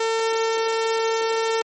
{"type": "tone", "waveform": "sawtooth", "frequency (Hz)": 450, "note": "A4", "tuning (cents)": 39, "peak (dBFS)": -16, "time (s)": [0, 1.62], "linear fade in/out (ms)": 5, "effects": ["MP3 32 kbps"]}